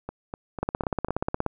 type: two click trains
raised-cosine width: 1 ms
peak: -19 / -11 dBFS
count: 5 / 15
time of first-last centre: 0.09-1.085 / 0.63-1.463 s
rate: 4.02 / 16.8 Hz
effects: none